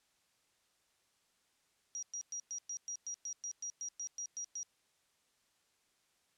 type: tone bursts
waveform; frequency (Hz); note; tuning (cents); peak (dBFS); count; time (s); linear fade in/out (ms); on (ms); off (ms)
sine; 5740; F8; +47; -38; 15; 1.95-4.63; 0; 76; 110
effects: white hiss -75 dBFS RMS until 6.37 s + low-pass 9000 Hz 12 dB/octave